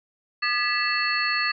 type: tone cluster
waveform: sine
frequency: 1213 / 1699 / 1965 / 2648 / 4382 Hz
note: D#6 / G#6 / B6 / E7 / C#8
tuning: -44 / +39 / -9 / +7 / -21 cents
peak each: -28 dBFS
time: 0.42-1.52 s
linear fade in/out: 10 ms
effects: none